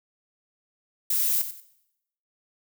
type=noise with echo; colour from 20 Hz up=violet; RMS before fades=-24 dBFS; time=1.1-1.42 s; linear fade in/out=5 ms; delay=92 ms; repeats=2; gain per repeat=-11 dB; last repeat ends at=1.604 s; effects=noise-tail reverb RT60 0.8 s tail -17 dB re dry